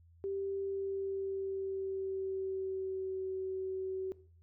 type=tone with pitch glide; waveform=sine; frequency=392 to 378.4 Hz; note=G4 to F#4; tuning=0 to +39 cents; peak=-34 dBFS; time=0.24-4.12 s; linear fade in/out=0 ms; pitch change=-61 cents; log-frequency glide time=0.61-3.25 s; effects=noise-tail reverb RT60 0.5 s tail -19 dB re dry + added 84 Hz sine -59 dBFS peak until 4.42 s